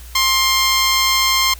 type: tone with amplitude modulation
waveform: 10% pulse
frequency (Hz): 1058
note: C6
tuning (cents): +19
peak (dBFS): -3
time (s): 0.15-1.54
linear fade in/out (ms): 5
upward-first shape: sine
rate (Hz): 204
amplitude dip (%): 35
effects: added 60 Hz sine -34 dBFS peak until 1.59 s + white hiss -42 dBFS RMS until 1.59 s